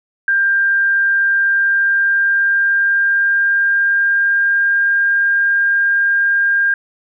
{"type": "tone with pitch glide", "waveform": "sine", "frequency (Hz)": [1592, 1605.9], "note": ["G6", "G6"], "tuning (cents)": [26, 41], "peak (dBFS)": -11, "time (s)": [0.28, 6.74], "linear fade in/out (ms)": 2, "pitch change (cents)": 15, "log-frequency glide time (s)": [1.42, 4.82], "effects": []}